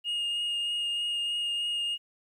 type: tone with vibrato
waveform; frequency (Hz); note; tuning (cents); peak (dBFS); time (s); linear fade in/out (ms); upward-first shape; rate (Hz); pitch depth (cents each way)
sine; 2849; F7; +34; -25; 0.04-1.98; 50; triangle; 3.2; 12
effects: tanh soft clip ceiling -27 dBFS + 11-bit